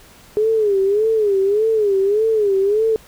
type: tone with vibrato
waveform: sine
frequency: 415.3 Hz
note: G#4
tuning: in tune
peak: -13 dBFS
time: 0.37-2.96 s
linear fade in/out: 0 ms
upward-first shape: sine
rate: 1.7 Hz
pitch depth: 130 cents each way
effects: pink hiss -46 dBFS RMS until 3.07 s